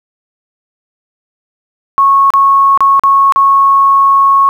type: tone with dropouts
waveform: sine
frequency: 1100 Hz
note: C#6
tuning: 14 cents flat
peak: -4 dBFS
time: 1.98-4.49 s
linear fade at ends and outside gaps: 0 ms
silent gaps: 2.304-2.337 / 2.775-2.806 / 2.995-3.036 / 3.323-3.36 s
effects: 7-bit